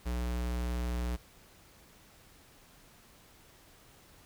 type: tone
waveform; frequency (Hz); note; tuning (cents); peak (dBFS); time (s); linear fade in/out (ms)
square; 60.4; B1; -38; -32; 0.05-1.17; 20
effects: pink hiss -59 dBFS RMS until 4.25 s